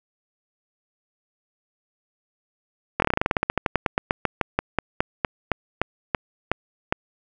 slowing click train, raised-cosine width 0.5 ms, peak -4 dBFS, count 30, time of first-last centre 3-6.925 s, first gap 22 ms, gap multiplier 1.11, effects none

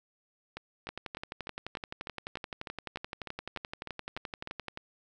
two click trains, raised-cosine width 0.3 ms, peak -23 / -21 dBFS, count 15 / 45, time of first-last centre 0.57-4.774 / 0.89-4.683 s, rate 3.33 / 11.6 Hz, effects none

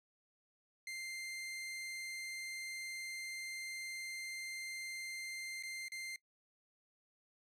sawtooth tone with dropouts, 2093 Hz, C7, in tune, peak -39 dBFS, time 0.87-6.16 s, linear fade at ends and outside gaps 2 ms, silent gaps 5.626-5.634 / 5.883-5.919 s, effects noise-tail reverb RT60 0.1 s tail -20 dB re dry + low-pass 11000 Hz 12 dB/octave

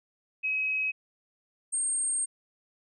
sine tone pair in turn, 2547 / 8567 Hz, D#7 / C9, +40 / +40 cents, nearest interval octave + major sixth, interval 2100 cents, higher second, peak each -26 dBFS, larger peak neither, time 0.43-0.92 / 1.72-2.26 s, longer second, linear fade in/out 20 ms, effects none

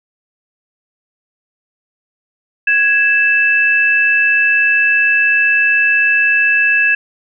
sine tone pair together, 1661.2 / 2637 Hz, G#6 / E7, 0 / 0 cents, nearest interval minor sixth, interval 800 cents, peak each -12 dBFS, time 2.67-6.95 s, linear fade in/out 5 ms, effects none

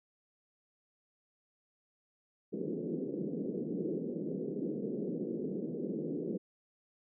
white band-pass noise, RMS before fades -37 dBFS, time 2.52-6.38 s, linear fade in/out 20 ms, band 160 to 450 Hz, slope 48 dB/octave, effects none

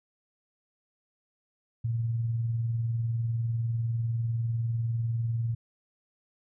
sine tone with tremolo, 115.5 Hz, A#2, 16 cents flat, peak -24 dBFS, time 1.84-5.55 s, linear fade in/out 10 ms, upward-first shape triangle, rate 20 Hz, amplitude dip 45%, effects none

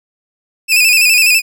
sawtooth tone with vibrato, 2552 Hz, D#7, 43 cents sharp, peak -4 dBFS, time 0.68-1.42 s, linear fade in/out 50 ms, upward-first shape square, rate 12 Hz, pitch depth 59 cents each way, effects none

